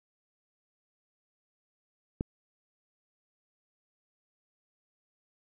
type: click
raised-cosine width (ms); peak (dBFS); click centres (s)
3; -17; 2.209
effects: none